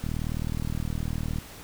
click train, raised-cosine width 5 ms, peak -18 dBFS, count 54, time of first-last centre 0.04-1.385 s, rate 39.4 Hz, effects pink hiss -45 dBFS RMS until 1.63 s

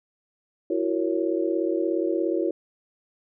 sine chord, F# dominant seventh, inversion third, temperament just, 333 / 370 / 462.5 / 555 Hz, E4 / F#4 / A#4 / C#5, +18 / 0 / -14 / +2 cents, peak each -25 / -27 / -30 / -30 dBFS, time 0.7-2.51 s, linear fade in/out 5 ms, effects none

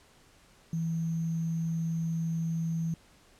sine tone with sample-and-hold, 164.5 Hz, E3, 3 cents flat, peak -28 dBFS, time 0.73-2.94 s, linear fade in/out 2 ms, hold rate 6300 Hz, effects pink hiss -60 dBFS RMS until 3.39 s + low-pass 10000 Hz 12 dB/octave

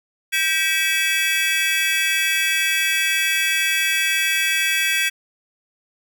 square tone cluster, 1573 / 1931 / 2291 / 2597 / 3350 Hz, G6 / B6 / D7 / E7 / G#7, +6 / -39 / -44 / -26 / +14 cents, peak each -25 dBFS, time 0.32-5.1 s, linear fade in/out 20 ms, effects none

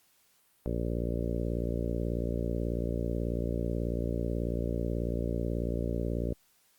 harmonic tone, 58.27 Hz, A#1, in tune, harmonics 1 / 2 / 3 / 4 / 5 / 6 / 7 / 8 / 9 / 10, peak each -33 / -36 / -38 / -39 / -40 / -41 / -41 / -42 / -43 / -43 dBFS, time 0.66-6.33 s, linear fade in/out 0 ms, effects white hiss -67 dBFS RMS until 6.78 s + Opus 48 kbps

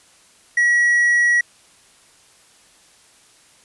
triangle tone, 1920 Hz, B6, 49 cents flat, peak -11 dBFS, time 0.57-1.41 s, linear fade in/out 5 ms, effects white hiss -52 dBFS RMS until 3.64 s + resampled to 24000 Hz

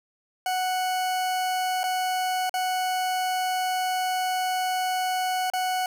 40% pulse tone with dropouts, 740 Hz, F#5, in tune, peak -23 dBFS, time 0.46-5.86 s, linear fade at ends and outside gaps 2 ms, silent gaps 1.833-1.839 / 2.495-2.54 / 5.501-5.535 s, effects none

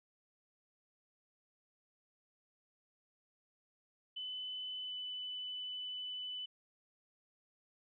sine tone with pitch glide, 3013 to 2996 Hz, F#7 to F#7, +31 to +21 cents, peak -40 dBFS, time 4.16-6.46 s, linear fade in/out 10 ms, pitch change -10 cents, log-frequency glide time 4.81-4.98 s, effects none

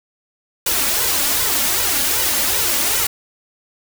white noise with flanger, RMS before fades -18 dBFS, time 0.66-3.07 s, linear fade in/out 5 ms, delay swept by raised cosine 2 to 3.6 ms, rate 2.6 Hz, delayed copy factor +0.7, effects none

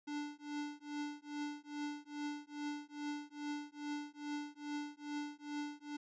square tone with tremolo, 293.7 Hz, D4, in tune, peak -38 dBFS, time 0.07-5.97 s, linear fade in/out 10 ms, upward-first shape triangle, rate 2.4 Hz, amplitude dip 100%, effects resampled to 16000 Hz

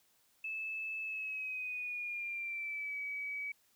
sine tone with pitch glide, 2616 to 2277 Hz, E7 to C#7, -14 to +46 cents, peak -37 dBFS, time 0.44-3.52 s, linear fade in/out 5 ms, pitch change -240 cents, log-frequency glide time 1.02-2.98 s, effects white hiss -71 dBFS RMS until 3.75 s

